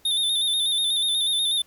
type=tone with vibrato; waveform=square; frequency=3612 Hz; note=A7; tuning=45 cents sharp; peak=-21 dBFS; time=0.05-1.62 s; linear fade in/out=5 ms; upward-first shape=square; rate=8.2 Hz; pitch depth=42 cents each way; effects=pink hiss -58 dBFS RMS until 1.66 s